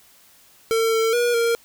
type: tone with pitch steps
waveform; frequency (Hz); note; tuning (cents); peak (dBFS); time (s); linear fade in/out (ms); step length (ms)
square; 452 / 449.3 / 480.3 / 465.1; A4 / A4 / B4 / A#4; +47 / +36 / -48 / -4; -18; 0.71-1.55; 0; 210
effects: white hiss -53 dBFS RMS until 1.64 s